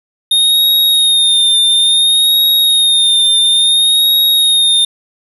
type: tone with vibrato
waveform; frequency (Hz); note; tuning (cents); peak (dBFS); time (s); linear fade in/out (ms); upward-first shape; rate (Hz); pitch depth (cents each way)
square; 3687; A#7; -20; -8; 0.31-4.85; 5; sine; 0.58; 41
effects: 8-bit